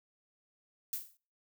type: noise with exponential decay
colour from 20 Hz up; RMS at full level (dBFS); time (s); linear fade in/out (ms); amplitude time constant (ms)
violet; -33; 0.93-1.17; 1; 51
effects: noise-tail reverb RT60 0.4 s tail -24 dB re dry